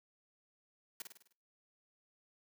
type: noise with echo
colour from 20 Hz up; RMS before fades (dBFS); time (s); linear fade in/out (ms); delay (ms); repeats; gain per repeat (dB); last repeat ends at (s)
white; -43; 1-1.02; 2; 51; 6; -5; 1.326
effects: noise-tail reverb RT60 0.4 s tail -22 dB re dry + high-pass 200 Hz 12 dB/octave